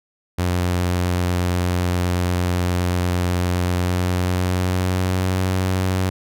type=tone with pitch glide; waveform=sawtooth; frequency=89.2 to 93.26 Hz; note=F2 to F#2; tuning=+37 to +14 cents; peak=-14 dBFS; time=0.38-6.1 s; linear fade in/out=10 ms; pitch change=+77 cents; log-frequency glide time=3.64-5.47 s; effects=none